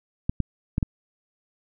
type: clicks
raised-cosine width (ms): 5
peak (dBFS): -10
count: 4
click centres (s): 0.295 / 0.403 / 0.781 / 0.828
effects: none